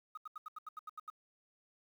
sine tone bursts, 1253 Hz, D#6, 12 cents sharp, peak -40 dBFS, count 10, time 0.15-1.101 s, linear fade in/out 5 ms, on 24 ms, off 79 ms, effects tanh soft clip ceiling -40 dBFS + 11-bit

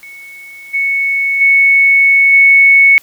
sine tone with level steps, 2212 Hz, C#7, 4 cents flat, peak -30 / -11 / -5 / -3 dBFS, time 0.03-2.98 s, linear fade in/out 0 ms, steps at 0.73 / 1.4 / 2.32 s, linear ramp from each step 20 ms, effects white hiss -45 dBFS RMS until 3.02 s

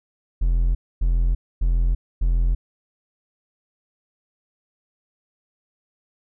triangle tone bursts, 42.62 Hz, F1, 41 cents flat, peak -14 dBFS, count 4, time 0.41-2.55 s, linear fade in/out 10 ms, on 340 ms, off 260 ms, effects none

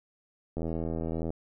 click train, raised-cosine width 2 ms, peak -20 dBFS, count 61, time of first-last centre 0.57-1.304 s, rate 81.7 Hz, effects none

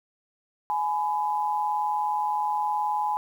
sine tone pair together, 840.9 / 1000 Hz, G#5 / B5, +21 / +21 cents, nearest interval minor third, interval 300 cents, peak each -25 / -28 dBFS, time 0.7-3.17 s, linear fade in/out 0 ms, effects 9-bit

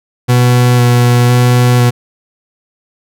40% pulse tone with vibrato, 122.5 Hz, B2, 14 cents flat, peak -5 dBFS, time 0.28-1.91 s, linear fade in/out 20 ms, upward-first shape square, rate 0.99 Hz, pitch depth 11 cents each way, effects none

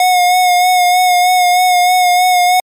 square tone with vibrato, 724 Hz, F#5, 38 cents flat, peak -8 dBFS, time 0-2.6 s, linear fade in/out 2 ms, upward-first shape sine, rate 3.2 Hz, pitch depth 26 cents each way, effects MP3 64 kbps

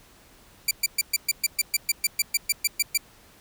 10% pulse tone bursts, 2340 Hz, D7, 7 cents flat, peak -10 dBFS, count 16, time 0.68-2.976 s, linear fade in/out 5 ms, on 31 ms, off 120 ms, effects pink hiss -54 dBFS RMS until 3.4 s

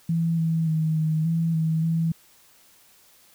sine tone with pitch steps, 165.8 / 162.8 / 158.2 / 157.1 / 165 / 160.3 / 164.1 Hz, E3 / E3 / D#3 / D#3 / E3 / E3 / E3, +10 / -21 / +29 / +17 / +2 / -48 / -8 cents, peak -20 dBFS, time 0.09-2.12 s, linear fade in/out 5 ms, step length 290 ms, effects white hiss -56 dBFS RMS until 3.34 s

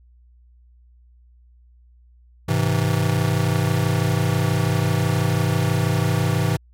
square chord, Ab augmented, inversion none, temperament just, 103.83 / 129.78 / 162.23 Hz, Ab2 / C3 / E3, 0 / -14 / -27 cents, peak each -23 dBFS, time 2.48-6.57 s, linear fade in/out 10 ms, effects added 60 Hz sine -49 dBFS peak until 6.73 s + AAC 64 kbps

